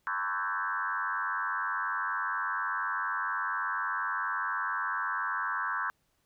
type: tone with frequency modulation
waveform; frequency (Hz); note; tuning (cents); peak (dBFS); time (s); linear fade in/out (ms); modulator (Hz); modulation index
sine; 1318.5; E6; 0; -29; 0.07-5.9; 0; 95.8; 3.6
effects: pink hiss -74 dBFS RMS until 6.25 s